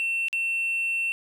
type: tone with dropouts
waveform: sine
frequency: 2700 Hz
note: E7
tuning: 41 cents sharp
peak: -21 dBFS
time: 0-1.12 s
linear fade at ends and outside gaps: 0 ms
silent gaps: 0.284-0.329 s
effects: tanh soft clip ceiling -23 dBFS + 10-bit